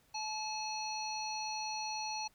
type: harmonic tone with a mistuned harmonic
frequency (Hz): 862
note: A5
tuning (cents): -36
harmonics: 1 / 3 / 5 / 7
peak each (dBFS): -39 / -45 / -42 / -45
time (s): 0.14-2.28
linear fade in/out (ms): 10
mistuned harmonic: 7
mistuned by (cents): -61
effects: pink hiss -69 dBFS RMS until 2.34 s